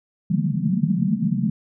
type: band-pass noise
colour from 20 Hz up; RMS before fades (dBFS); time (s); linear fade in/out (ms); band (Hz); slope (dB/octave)
pink; -21; 0.3-1.5; 5; 140 to 230; 96
effects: none